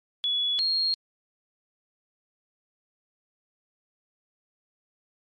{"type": "tone pair in turn", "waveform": "sine", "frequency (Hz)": [3396, 4255], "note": ["G#7", "C8"], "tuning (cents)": [38, 28], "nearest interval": "major third", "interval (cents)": 390, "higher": "second", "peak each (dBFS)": [-23, -22], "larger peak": "second", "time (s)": [[0.24, 0.59], [0.59, 0.94]], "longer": "neither", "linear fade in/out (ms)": 0, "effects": ["MP3 48 kbps"]}